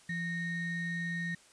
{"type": "ring-modulated tone", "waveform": "triangle", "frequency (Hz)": 1009, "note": "B5", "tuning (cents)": 37, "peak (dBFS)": -28, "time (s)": [0.09, 1.35], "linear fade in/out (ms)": 5, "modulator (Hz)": 838, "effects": ["white hiss -60 dBFS RMS until 1.52 s", "resampled to 22050 Hz"]}